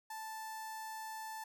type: tone with notch filter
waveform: sawtooth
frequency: 880 Hz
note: A5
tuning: in tune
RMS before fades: -45 dBFS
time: 0.1-1.44 s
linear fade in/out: 5 ms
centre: 3000 Hz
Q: 1.1
effects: none